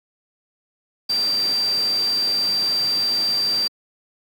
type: tone in noise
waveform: sine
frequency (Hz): 4699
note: D8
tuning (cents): 0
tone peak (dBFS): -18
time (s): 1.09-3.68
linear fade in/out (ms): 10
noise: pink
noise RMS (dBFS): -33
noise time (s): 1.09-3.68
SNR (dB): +12
effects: high-pass 200 Hz 12 dB/octave